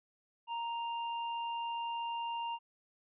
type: tone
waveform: square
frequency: 932.3 Hz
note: A#5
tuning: in tune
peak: -36 dBFS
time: 0.47-2.59 s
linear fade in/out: 50 ms
effects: resampled to 8000 Hz